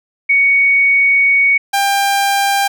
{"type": "tone pair in turn", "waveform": ["sine", "sawtooth"], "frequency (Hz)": [2233, 795.7], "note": ["C#7", "G5"], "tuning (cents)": [12, 26], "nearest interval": "octave + tritone", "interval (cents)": 1786, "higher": "first", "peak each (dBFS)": -8, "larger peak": "neither", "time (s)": [[0.29, 1.58], [1.73, 2.68]], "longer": "first", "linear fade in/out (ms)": 10, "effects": []}